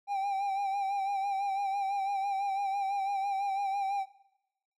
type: tone with vibrato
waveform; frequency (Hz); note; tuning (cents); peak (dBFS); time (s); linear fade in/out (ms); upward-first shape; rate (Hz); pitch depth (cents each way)
triangle; 790; G5; +13; -27; 0.07-4.06; 50; sine; 6; 46
effects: noise-tail reverb RT60 0.9 s tail -20 dB re dry